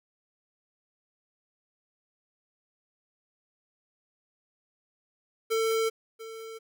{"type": "tone with echo", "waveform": "square", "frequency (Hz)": 447.7, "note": "A4", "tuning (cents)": 30, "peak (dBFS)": -25, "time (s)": [5.5, 5.9], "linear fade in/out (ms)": 20, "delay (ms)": 690, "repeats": 1, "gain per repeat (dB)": -15, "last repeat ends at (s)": 6.59, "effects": []}